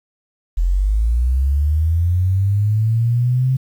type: linear sweep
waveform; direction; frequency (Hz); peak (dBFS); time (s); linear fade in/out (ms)
sine; up; 41.2 to 132.2; -13; 0.57-3.57; 10
effects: 8-bit